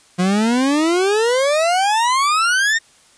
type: exponential sweep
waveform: 40% pulse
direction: up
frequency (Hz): 176 to 1864.7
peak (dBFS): -13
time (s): 0.18-2.79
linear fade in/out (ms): 20
effects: white hiss -51 dBFS RMS until 3.17 s + resampled to 22050 Hz